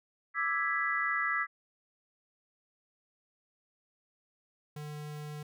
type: chord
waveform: sine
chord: E dominant seventh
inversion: third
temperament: equal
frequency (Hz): 1174.7 / 1318.5 / 1661.2 / 1975.5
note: D6 / E6 / G#6 / B6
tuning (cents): 0 / 0 / 0 / 0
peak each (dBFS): -37 / -34 / -34 / -32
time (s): 0.34-1.47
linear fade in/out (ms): 50
type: tone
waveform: square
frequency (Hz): 149.6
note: D3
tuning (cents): +32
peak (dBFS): -40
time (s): 4.76-5.43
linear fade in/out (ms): 5
effects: none